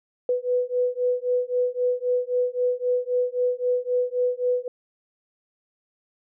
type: beating tone pair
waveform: sine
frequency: 493.9 / 497.7 Hz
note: B4 / B4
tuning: 0 / +13 cents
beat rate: 3.8 Hz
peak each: -24 / -24 dBFS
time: 0.29-4.68 s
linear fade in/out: 2 ms
effects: none